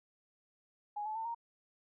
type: tone with pitch steps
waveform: sine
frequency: 830.6 / 862.9 / 896.4 / 931.2 Hz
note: G#5 / A5 / A5 / A#5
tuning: 0 / -34 / +32 / -2 cents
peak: -36 dBFS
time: 0.96-1.348 s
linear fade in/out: 10 ms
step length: 97 ms
effects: none